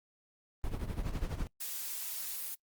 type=noise with tremolo; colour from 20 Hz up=brown; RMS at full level=-33 dBFS; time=0.64-1.47 s; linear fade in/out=0 ms; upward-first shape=sine; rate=12 Hz; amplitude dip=70%
type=noise; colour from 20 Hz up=blue; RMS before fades=-39 dBFS; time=1.6-2.55 s; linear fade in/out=10 ms
effects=noise-tail reverb RT60 0.1 s tail -25 dB re dry + Opus 32 kbps